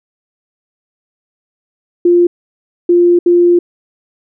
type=tone bursts at uneven times; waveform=sine; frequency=349.2 Hz; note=F4; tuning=in tune; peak=-5 dBFS; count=3; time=2.05-2.27 / 2.89-3.19 / 3.26-3.59 s; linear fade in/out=5 ms; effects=none